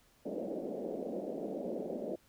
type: band-pass noise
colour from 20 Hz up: white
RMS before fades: -39 dBFS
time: 0.25-2.16 s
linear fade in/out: 10 ms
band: 190 to 620 Hz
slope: 48 dB/octave
effects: pink hiss -67 dBFS RMS until 2.28 s